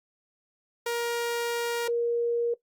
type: tone pair in turn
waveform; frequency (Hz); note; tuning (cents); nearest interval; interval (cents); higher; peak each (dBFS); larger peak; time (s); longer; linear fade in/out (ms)
sawtooth / sine; 471.7 / 471.7; A#4 / A#4; +20 / +20; unison; 0; neither; -23; neither; 0.86-1.88 / 1.88-2.54; first; 5
effects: noise-tail reverb RT60 0.1 s tail -18 dB re dry + Opus 48 kbps